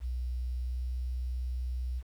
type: tone with pitch glide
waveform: sine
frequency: 61.74 to 62.28 Hz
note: B1 to B1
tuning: 0 to +15 cents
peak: -31 dBFS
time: 0-2.03 s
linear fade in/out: 50 ms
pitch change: +15 cents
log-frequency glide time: 0.59-0.82 s
effects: 10-bit